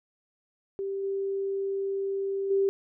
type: tone with level steps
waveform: sine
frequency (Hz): 392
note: G4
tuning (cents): 0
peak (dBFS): -29 / -27 / -21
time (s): 0.79-2.69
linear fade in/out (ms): 0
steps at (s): 1.03 / 2.5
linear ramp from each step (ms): 10
effects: none